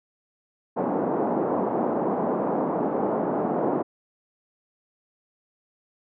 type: band-pass noise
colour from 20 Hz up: pink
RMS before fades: -25 dBFS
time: 0.76-3.83 s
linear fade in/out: 20 ms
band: 210 to 900 Hz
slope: 24 dB/octave
effects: none